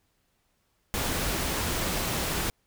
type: noise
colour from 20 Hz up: pink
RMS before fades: -29 dBFS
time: 0.94-2.5 s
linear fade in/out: 0 ms
effects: pink hiss -72 dBFS RMS until 2.66 s